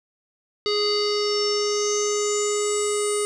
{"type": "tone with low-pass filter sweep", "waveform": "square", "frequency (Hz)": 415.3, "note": "G#4", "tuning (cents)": 0, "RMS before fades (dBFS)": -23, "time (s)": [0.66, 3.25], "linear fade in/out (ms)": 0, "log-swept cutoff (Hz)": [4300, 9100], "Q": 9.8, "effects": []}